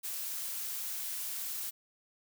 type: noise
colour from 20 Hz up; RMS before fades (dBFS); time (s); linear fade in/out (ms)
blue; -38; 0.03-1.71; 20
effects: none